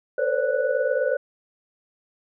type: tone cluster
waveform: sine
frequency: 454.6 / 509 / 528 / 577 / 1478 Hz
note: A#4 / C5 / C5 / D5 / F#6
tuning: -43 / -48 / +16 / -31 / -2 cents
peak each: -29 / -26 / -25 / -25 / -31 dBFS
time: 0.18-1.17 s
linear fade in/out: 5 ms
effects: none